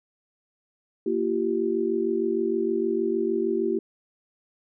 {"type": "tone cluster", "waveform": "sine", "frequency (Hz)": [230.7, 339.3, 385.8], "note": ["A#3", "F4", "G4"], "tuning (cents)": [-18, -50, -28], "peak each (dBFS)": [-30, -26, -25], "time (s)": [1.06, 3.79], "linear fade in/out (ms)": 5, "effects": []}